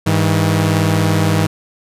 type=tone pair together; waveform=sawtooth; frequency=100.9 / 160.17 Hz; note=G#2 / E3; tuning=-49 / -49 cents; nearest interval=minor sixth; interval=800 cents; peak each=-11 dBFS; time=0.06-1.47 s; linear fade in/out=10 ms; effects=resampled to 32000 Hz